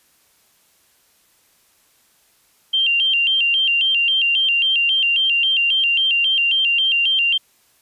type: tone with vibrato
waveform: sine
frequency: 2960 Hz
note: F#7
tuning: in tune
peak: -14 dBFS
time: 2.73-7.38 s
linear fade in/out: 10 ms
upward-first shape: square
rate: 3.7 Hz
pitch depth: 110 cents each way
effects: white hiss -58 dBFS RMS until 7.81 s + resampled to 32000 Hz